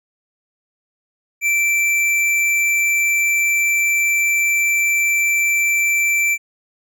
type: tone with tanh clipping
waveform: sine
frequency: 2339 Hz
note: D7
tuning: 8 cents flat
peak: -16 dBFS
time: 1.41-6.38 s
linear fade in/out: 50 ms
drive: 15 dB
effects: none